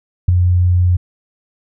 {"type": "tone with ADSR envelope", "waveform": "sine", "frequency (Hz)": 89.4, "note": "F2", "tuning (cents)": 41, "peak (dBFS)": -3, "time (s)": [0.28, 0.97], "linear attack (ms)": 8, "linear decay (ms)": 8, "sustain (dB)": -6, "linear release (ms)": 11, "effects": []}